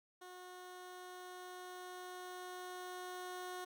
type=tone with level ramp; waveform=15% pulse; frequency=363.6 Hz; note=F#4; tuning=30 cents flat; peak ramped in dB=-45 to -37 dBFS; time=0.21-3.65 s; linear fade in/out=10 ms; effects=none